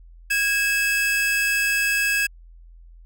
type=tone pair together; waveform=45% pulse; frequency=1642 / 2606 Hz; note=G#6 / E7; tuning=-20 / -20 cents; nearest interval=minor sixth; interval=800 cents; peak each=-22 dBFS; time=0.3-2.27 s; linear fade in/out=10 ms; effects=added 42 Hz sine -43 dBFS peak until 3.05 s